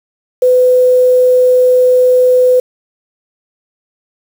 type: tone with quantisation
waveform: sine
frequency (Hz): 503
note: B4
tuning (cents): +32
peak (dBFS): -5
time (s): 0.42-2.6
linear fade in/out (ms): 5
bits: 5
effects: none

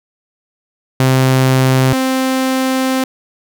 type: tone pair in turn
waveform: sawtooth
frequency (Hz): 130.81 / 261.6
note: C3 / C4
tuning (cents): 0 / 0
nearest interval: octave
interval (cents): 1200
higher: second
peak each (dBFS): -5 / -9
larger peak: first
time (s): 1-1.93 / 1.93-3.04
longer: second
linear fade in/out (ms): 2
effects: none

